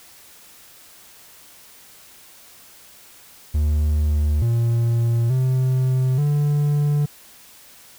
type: tone with pitch steps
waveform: triangle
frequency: 75.1 / 116.9 / 129.4 / 146.4 Hz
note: D2 / A#2 / C3 / D3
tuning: +39 / +5 / -19 / -5 cents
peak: -14 dBFS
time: 3.54-7.06 s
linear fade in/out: 10 ms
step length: 880 ms
effects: white hiss -47 dBFS RMS until 7.98 s